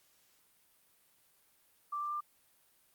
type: tone with pitch steps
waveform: sine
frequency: 1174.7 / 1182.9 / 1191.1 Hz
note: D6 / D6 / D6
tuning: 0 / +12 / +24 cents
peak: -34 dBFS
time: 1.92-2.208 s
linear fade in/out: 10 ms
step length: 96 ms
effects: white hiss -69 dBFS RMS until 2.94 s + Opus 48 kbps